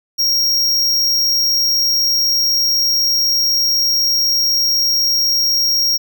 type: tone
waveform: square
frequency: 5588 Hz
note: F8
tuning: in tune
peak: -13 dBFS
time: 0.18-5.98 s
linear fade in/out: 20 ms
effects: none